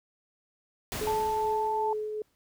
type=noise with exponential decay; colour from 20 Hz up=pink; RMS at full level=-33 dBFS; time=0.92-2.35 s; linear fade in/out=0 ms; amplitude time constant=310 ms
type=tone with tremolo; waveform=sine; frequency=427.2 Hz; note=G#4; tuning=49 cents sharp; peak=-28 dBFS; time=1.01-2.22 s; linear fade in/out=2 ms; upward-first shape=triangle; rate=2.5 Hz; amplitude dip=40%
type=tone; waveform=sine; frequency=879 Hz; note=A5; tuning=2 cents flat; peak=-27 dBFS; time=1.07-1.93 s; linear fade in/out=2 ms
effects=none